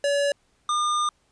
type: tone pair in turn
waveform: square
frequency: 569 / 1209.9 Hz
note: C#5 / D#6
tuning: +45 / -49 cents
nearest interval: octave + minor second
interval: 1306 cents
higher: second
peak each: -21 / -22 dBFS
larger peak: first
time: 0.04-0.32 / 0.69-1.09 s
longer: second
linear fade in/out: 2 ms
effects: pink hiss -66 dBFS RMS until 1.31 s + resampled to 22050 Hz